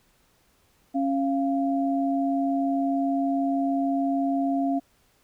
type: tone pair together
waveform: sine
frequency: 274.6 / 691.9 Hz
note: C#4 / F5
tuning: -16 / -16 cents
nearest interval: octave + major third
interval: 1600 cents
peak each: -23 / -27 dBFS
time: 0.94-4.8 s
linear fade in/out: 20 ms
effects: pink hiss -64 dBFS RMS until 5.23 s